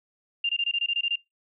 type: tone bursts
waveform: sine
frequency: 2794 Hz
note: F7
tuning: in tune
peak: -22 dBFS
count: 10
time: 0.44-1.158 s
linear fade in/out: 5 ms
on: 52 ms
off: 22 ms
effects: noise-tail reverb RT60 0.2 s tail -24 dB re dry